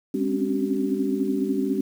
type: tone cluster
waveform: sine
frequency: 203.4 / 261.1 / 271.3 / 285.2 / 381.4 Hz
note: G#3 / C4 / C#4 / C#4 / G4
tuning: -36 / -3 / -37 / +49 / -47 cents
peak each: -28 dBFS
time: 0.14-1.81 s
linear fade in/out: 5 ms
effects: 8-bit